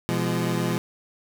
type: chord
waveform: 25% pulse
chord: F diminished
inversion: second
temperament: equal with one note detuned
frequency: 123.47 / 170.72 / 207.7 Hz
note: Cb3 / F3 / Ab3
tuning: 0 / -39 / 0 cents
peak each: -24 / -22 / -26 dBFS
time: 0.09-0.78 s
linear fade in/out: 0 ms
effects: none